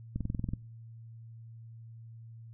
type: click train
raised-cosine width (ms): 5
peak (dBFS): -21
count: 9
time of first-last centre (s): 0.16-0.536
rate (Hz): 21.3
effects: noise-tail reverb RT60 0.5 s tail -22 dB re dry + added 114 Hz sine -46 dBFS peak until 2.53 s